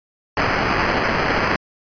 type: noise with sample-and-hold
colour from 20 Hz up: white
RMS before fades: -19 dBFS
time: 0.37-1.56 s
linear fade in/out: 2 ms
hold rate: 3675 Hz
effects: resampled to 11025 Hz